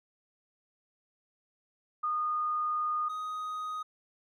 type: tone pair in turn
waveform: sine / triangle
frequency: 1227 / 1249.2 Hz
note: D#6 / D#6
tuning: -25 / +7 cents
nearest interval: unison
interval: 32 cents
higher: second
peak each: -28 / -32 dBFS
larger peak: first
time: 2.03-3.09 / 3.09-3.83 s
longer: first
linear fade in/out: 10 ms
effects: none